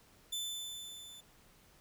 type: tone with level ramp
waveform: sawtooth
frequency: 3520 Hz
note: A7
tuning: in tune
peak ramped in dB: -32 to -48 dBFS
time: 0.32-1.21 s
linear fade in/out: 10 ms
effects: pink hiss -64 dBFS RMS until 1.8 s